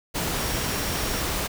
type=tone in noise; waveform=sine; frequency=5588 Hz; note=F8; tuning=in tune; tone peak=-38 dBFS; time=0.38-1.22 s; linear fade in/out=20 ms; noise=pink; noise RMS=-27 dBFS; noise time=0.14-1.48 s; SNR=-14 dB; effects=none